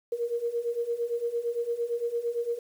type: beating tone pair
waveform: sine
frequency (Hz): 466.2 / 475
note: A#4 / A#4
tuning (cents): 0 / +33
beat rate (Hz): 8.8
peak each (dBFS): -32 / -29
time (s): 0.12-2.59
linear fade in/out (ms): 5
effects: 9-bit